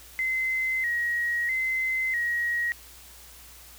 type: tone with vibrato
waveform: sine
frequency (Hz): 1975.5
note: B6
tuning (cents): 0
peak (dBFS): -24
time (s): 0.19-2.72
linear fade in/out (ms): 0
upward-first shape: square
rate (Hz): 0.77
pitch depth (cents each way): 71
effects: added 60 Hz sine -53 dBFS peak until 3.78 s + white hiss -49 dBFS RMS until 3.78 s